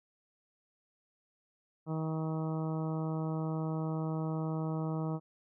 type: harmonic tone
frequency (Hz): 158.7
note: D#3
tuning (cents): +35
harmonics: 1 / 2 / 3 / 4 / 5 / 6 / 7 / 8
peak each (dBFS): -33 / -39 / -43 / -45 / -47 / -49 / -50 / -51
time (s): 1.86-5.2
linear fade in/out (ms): 50
effects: none